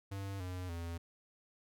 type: tone with pitch steps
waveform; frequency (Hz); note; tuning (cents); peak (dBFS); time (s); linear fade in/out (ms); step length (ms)
square; 98.2 / 91.1 / 84.51; G2 / F#2 / E2; +4 / -26 / +44; -40; 0.11-0.98; 10; 290
effects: none